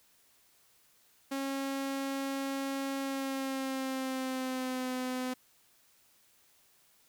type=tone with pitch glide; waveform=sawtooth; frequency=272.8 to 254.5 Hz; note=C#4 to C4; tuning=-28 to -48 cents; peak=-29 dBFS; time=1.31-5.34 s; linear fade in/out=10 ms; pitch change=-120 cents; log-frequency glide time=3-4.93 s; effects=white hiss -66 dBFS RMS until 7.08 s